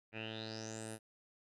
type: tone with low-pass filter sweep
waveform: 10% pulse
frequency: 110.6 Hz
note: A2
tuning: 9 cents sharp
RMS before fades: -45 dBFS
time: 0.12-0.99 s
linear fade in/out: 50 ms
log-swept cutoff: 2300 to 11000 Hz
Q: 8.5
effects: none